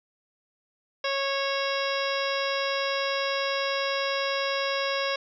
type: harmonic tone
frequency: 550 Hz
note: C#5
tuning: 14 cents flat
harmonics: 1 / 2 / 3 / 4 / 5 / 6 / 7 / 9 / 10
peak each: -29 / -32 / -34 / -35 / -36 / -37 / -37 / -39 / -39 dBFS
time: 1.04-5.16 s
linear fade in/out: 5 ms
effects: none